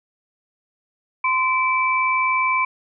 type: tone pair together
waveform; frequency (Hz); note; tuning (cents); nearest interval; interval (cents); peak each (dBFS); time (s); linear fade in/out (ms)
sine; 1032.7 / 2320; C6 / D7; -23 / -22; octave + major second; 1401; -19 / -20; 1.24-2.65; 5
effects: none